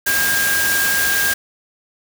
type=tone in noise; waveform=sine; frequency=1612 Hz; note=G6; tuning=48 cents sharp; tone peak=-17 dBFS; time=0.06-1.34 s; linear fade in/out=10 ms; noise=white; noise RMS=-20 dBFS; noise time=0.06-1.34 s; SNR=0 dB; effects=none